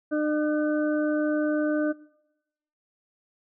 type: harmonic tone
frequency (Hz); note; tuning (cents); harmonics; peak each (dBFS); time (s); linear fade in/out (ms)
302; D4; +48; 1 / 2 / 4 / 5; -24 / -28 / -41 / -35; 0.11-1.93; 20
effects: noise-tail reverb RT60 0.9 s tail -22 dB re dry